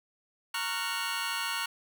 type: chord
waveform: 20% pulse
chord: Gb major seventh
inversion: first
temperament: just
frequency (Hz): 925 / 1110 / 1387.5 / 1480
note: Bb5 / Db6 / F6 / Gb6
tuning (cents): -14 / +2 / -12 / 0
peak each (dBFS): -32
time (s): 0.54-1.66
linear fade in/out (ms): 5
effects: none